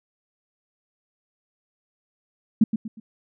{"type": "tone with echo", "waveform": "sine", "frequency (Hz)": 220, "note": "A3", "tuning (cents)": 0, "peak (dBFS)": -11, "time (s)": [2.61, 2.64], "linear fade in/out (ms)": 5, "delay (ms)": 120, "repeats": 3, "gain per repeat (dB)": -9, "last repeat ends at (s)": 3, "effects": []}